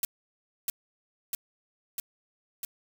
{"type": "noise with echo", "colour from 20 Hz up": "blue", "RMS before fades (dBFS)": -27, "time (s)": [0.03, 0.05], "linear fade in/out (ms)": 2, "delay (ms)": 650, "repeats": 4, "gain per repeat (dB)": -2, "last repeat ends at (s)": 2.65, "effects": []}